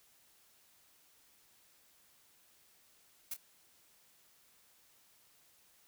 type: noise with echo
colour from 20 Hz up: blue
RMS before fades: -39 dBFS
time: 3.31-3.34 s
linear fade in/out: 5 ms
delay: 27 ms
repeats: 1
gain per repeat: -11 dB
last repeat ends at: 3.367 s
effects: white hiss -67 dBFS RMS until 5.87 s